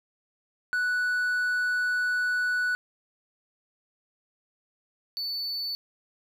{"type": "tone pair in turn", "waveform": "triangle", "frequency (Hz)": [1480, 4490], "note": ["F#6", "C#8"], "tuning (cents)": [0, 21], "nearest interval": "octave + perfect fifth", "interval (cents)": 1921, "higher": "second", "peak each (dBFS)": [-22, -28], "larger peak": "first", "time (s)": [[0.73, 2.75], [5.17, 5.75]], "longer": "first", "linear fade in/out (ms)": 0, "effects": []}